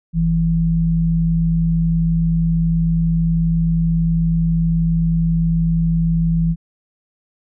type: tone pair together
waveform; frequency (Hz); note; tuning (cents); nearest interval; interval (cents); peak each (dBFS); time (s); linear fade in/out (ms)
sine; 46.25 / 164.81; F#1 / E3; 0 / 0; octave + minor seventh; 2200; -21 / -14; 0.13-6.56; 50
effects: none